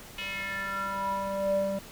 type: tone with band-pass filter sweep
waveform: square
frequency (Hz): 196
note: G3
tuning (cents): 0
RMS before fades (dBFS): -31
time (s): 0.18-1.79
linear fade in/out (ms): 5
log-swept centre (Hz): 2800 to 440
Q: 4.7
effects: pink hiss -47 dBFS RMS until 1.91 s